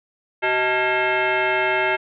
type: tone with frequency modulation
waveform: sine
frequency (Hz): 631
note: D#5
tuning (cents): +24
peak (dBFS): -17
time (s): 0.42-1.97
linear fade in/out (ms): 20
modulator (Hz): 505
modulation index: 3.9
effects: none